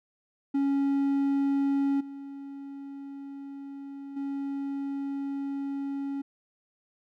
triangle tone with level steps, 277.6 Hz, C#4, 3 cents sharp, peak -21 / -36 / -28 dBFS, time 0.54-6.22 s, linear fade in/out 10 ms, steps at 2 / 4.16 s, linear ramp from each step 10 ms, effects none

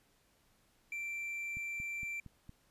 triangle tone, 2349 Hz, D7, in tune, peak -36 dBFS, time 0.92-2.2 s, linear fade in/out 2 ms
click train, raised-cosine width 5 ms, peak -37 dBFS, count 5, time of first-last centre 1.57-2.494 s, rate 4.33 Hz
effects pink hiss -71 dBFS RMS until 2.7 s + resampled to 32000 Hz

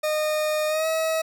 40% pulse tone with pitch glide, 613 to 641.6 Hz, D#5 to E5, -26 to -47 cents, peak -21 dBFS, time 0.03-1.22 s, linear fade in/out 10 ms, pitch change +79 cents, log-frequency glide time 0.68-0.87 s, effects none

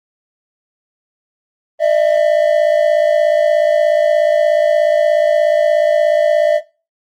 triangle tone pair together, 602.5 / 659.3 Hz, D5 / E5, +44 / 0 cents, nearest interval major second, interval 156 cents, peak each -10 dBFS, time 1.79-6.61 s, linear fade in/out 50 ms, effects noise-tail reverb RT60 0.3 s tail -18 dB re dry + Opus 24 kbps

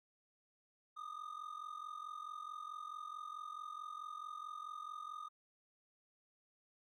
triangle ring-modulated tone, 1225 Hz, D#6, 27 cents flat, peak -40 dBFS, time 0.96-5.29 s, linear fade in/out 20 ms, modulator 22.3 Hz, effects none

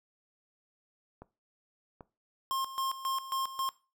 clicks, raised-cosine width 1 ms, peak -32 dBFS, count 2, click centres 1.22 / 2.008 s
square tone with tremolo, 1066 Hz, C6, 32 cents sharp, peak -30 dBFS, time 2.51-3.69 s, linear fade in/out 0 ms, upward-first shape square, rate 3.7 Hz, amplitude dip 75%
effects noise-tail reverb RT60 0.3 s tail -19 dB re dry

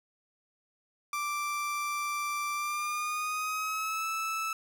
30% pulse tone with pitch glide, 1174.7 to 1311 Hz, D6 to E6, 0 to -10 cents, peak -28 dBFS, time 1.13-4.53 s, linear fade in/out 2 ms, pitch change +190 cents, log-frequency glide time 2.54-4.06 s, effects none

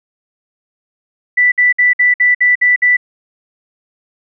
sine tone bursts, 1975.5 Hz, B6, in tune, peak -7 dBFS, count 8, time 1.37-2.969 s, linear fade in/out 10 ms, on 150 ms, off 57 ms, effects none

